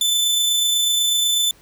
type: tone with amplitude modulation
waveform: sawtooth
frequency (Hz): 3520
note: A7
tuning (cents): 0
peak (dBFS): -12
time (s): 0.01-1.51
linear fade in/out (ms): 2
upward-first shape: sine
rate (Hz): 28.1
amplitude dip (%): 25
effects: pink hiss -52 dBFS RMS until 1.61 s